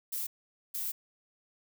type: noise bursts at uneven times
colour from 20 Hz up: violet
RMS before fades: -35 dBFS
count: 2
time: 0.12-0.27 / 0.74-0.92 s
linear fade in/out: 10 ms
effects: none